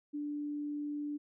sine tone, 293.5 Hz, D4, 1 cent flat, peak -35 dBFS, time 0.13-1.18 s, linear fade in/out 20 ms, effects none

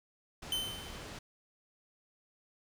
pink low-pass noise, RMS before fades -46 dBFS, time 0.42-1.19 s, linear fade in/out 5 ms, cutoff 6800 Hz, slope 12 dB/octave
45% pulse tone with exponential decay, 3069 Hz, G7, 37 cents flat, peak -29 dBFS, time 0.52-1.17 s, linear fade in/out 2 ms, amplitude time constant 140 ms
effects none

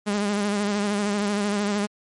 sawtooth tone with vibrato, 204.8 Hz, G#3, 24 cents flat, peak -18 dBFS, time 0.06-1.87 s, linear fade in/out 20 ms, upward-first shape sine, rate 13 Hz, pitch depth 43 cents each way, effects MP3 48 kbps

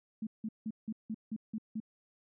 sine tone bursts, 218.9 Hz, A3, 9 cents flat, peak -34 dBFS, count 8, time 0.22-1.802 s, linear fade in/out 5 ms, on 49 ms, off 170 ms, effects none

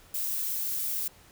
violet noise, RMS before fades -31 dBFS, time 0.14-1.08 s, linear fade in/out 5 ms, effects pink hiss -56 dBFS RMS until 1.31 s

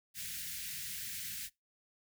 white band-stop noise, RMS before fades -42 dBFS, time 0.14-1.5 s, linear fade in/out 50 ms, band 210 to 1600 Hz, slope 48 dB/octave, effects noise-tail reverb RT60 0.2 s tail -23 dB re dry

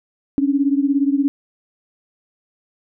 sine beating tone pair, 274.6 / 291.6 Hz, C#4 / D4, -16 / -12 cents, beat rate 17 Hz, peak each -16 / -19 dBFS, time 0.38-1.28 s, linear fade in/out 0 ms, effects none

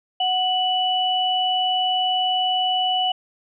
sine tone pair together, 740 / 2960 Hz, F#5 / F#7, 0 / 0 cents, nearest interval 2 octaves, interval 2400 cents, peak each -21 dBFS, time 0.2-3.12 s, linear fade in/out 5 ms, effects none

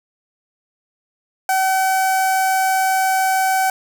sawtooth tone with notch filter, 761 Hz, F#5, 48 cents sharp, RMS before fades -17 dBFS, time 1.49-3.7 s, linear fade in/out 2 ms, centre 3500 Hz, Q 0.81, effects none

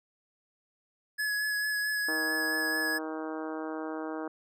square tone with vibrato, 1692 Hz, G#6, 32 cents sharp, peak -29 dBFS, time 1.18-2.99 s, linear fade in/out 20 ms, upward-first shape sine, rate 4.5 Hz, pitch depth 18 cents each way
harmonic tone, 157.6 Hz, D#3, 23 cents sharp, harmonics 2 / 3 / 4 / 5 / 6 / 7 / 8 / 9 / 10, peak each -36 / -40 / -42 / -44 / -46 / -47 / -48 / -49 / -50 dBFS, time 2.08-4.28 s, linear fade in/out 5 ms
effects none

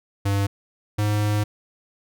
square tone pair in turn, 99.7 / 104.78 Hz, G2 / G#2, +30 / +16 cents, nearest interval minor second, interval 86 cents, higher second, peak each -20 dBFS, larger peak neither, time 0.25-0.47 / 0.98-1.44 s, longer second, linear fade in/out 10 ms, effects none

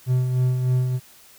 triangle tone with tremolo, 127 Hz, B2, 49 cents sharp, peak -14 dBFS, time 0.06-1 s, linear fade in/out 50 ms, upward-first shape sine, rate 3.3 Hz, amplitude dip 45%, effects white hiss -50 dBFS RMS until 1.38 s

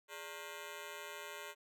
10% pulse ring-modulated tone, 500 Hz, B4, 21 cents sharp, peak -34 dBFS, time 0.08-1.55 s, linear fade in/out 50 ms, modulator 83.6 Hz, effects none

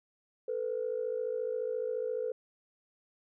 sine tone pair together, 444.4 / 498.8 Hz, A4 / B4, +17 / +17 cents, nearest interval major second, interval 200 cents, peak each -34 / -33 dBFS, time 0.48-2.32 s, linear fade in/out 5 ms, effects tanh soft clip ceiling -24 dBFS

